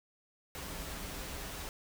pink noise with comb filter, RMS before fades -42 dBFS, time 0.55-1.69 s, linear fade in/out 0 ms, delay 8.5 ms, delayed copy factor -0.5, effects none

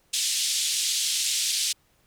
pink band-pass noise, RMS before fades -26 dBFS, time 0.13-1.73 s, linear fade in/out 10 ms, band 3200 to 9700 Hz, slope 24 dB/octave, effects pink hiss -65 dBFS RMS until 2.06 s

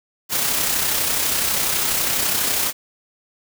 white noise with amplitude modulation, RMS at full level -19 dBFS, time 0.29-2.73 s, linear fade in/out 50 ms, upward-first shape sine, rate 32.1 Hz, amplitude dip 35%, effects none

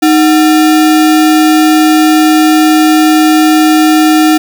sine tone with sample-and-hold, 311.1 Hz, D#4, in tune, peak -3 dBFS, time 0.02-4.38 s, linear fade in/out 10 ms, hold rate 1050 Hz, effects none

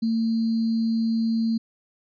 sine tone with sample-and-hold, 226.3 Hz, A3, 49 cents sharp, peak -20 dBFS, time 0.02-1.58 s, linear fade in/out 10 ms, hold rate 4410 Hz, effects resampled to 11025 Hz

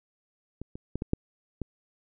clicks, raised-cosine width 3 ms, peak -24 / -26 / -18 / -18 / -11 / -19 dBFS, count 6, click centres 0.616 / 0.755 / 0.956 / 1.021 / 1.134 / 1.617 s, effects none

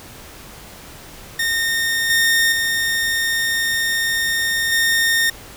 sawtooth tone with level steps, 1834 Hz, A#6, 29 cents flat, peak -14 / -10 / -14 / -11 dBFS, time 1.39-5.3 s, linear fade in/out 5 ms, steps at 2.1 / 2.52 / 4.72 s, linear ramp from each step 2 ms, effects pink hiss -39 dBFS RMS until 5.56 s

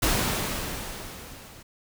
pink noise with level ramp, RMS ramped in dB -22 to -48 dBFS, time 0.02-1.63 s, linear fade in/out 10 ms, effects none

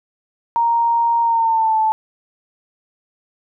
sine tone with pitch glide, 932.3 to 874.9 Hz, A#5 to A5, 0 to -10 cents, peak -13 dBFS, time 0.56-1.92 s, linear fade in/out 0 ms, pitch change -110 cents, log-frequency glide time 1.22-1.78 s, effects none

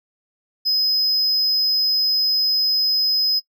triangle tone, 5060 Hz, D#8, 28 cents sharp, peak -15 dBFS, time 0.65-3.4 s, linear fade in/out 20 ms, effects noise-tail reverb RT60 0.1 s tail -19 dB re dry

